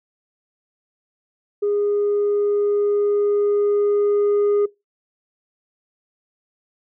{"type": "tone with level ramp", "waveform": "sine", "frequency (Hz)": 410.6, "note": "G#4", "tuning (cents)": -20, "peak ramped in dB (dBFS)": [-16, -12], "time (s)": [1.62, 4.66], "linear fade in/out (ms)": 10, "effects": ["noise-tail reverb RT60 0.2 s tail -22 dB re dry", "tanh soft clip ceiling -14 dBFS"]}